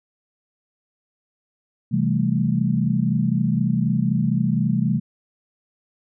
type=chord; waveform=sine; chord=A minor seventh; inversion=first; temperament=equal; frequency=130.81 / 164.81 / 196 / 220 Hz; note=C3 / E3 / G3 / A3; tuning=0 / 0 / 0 / 0 cents; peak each=-23 dBFS; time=1.91-5 s; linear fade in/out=20 ms; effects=none